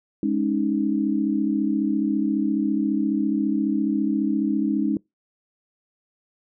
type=chord; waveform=sine; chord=Ab suspended fourth; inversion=none; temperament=just; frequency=207.7 / 276.9 / 311.5 Hz; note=Ab3 / Db4 / Eb4; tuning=0 / -2 / +2 cents; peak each=-24 dBFS; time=0.23-4.97 s; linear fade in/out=2 ms; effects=noise-tail reverb RT60 0.2 s tail -25 dB re dry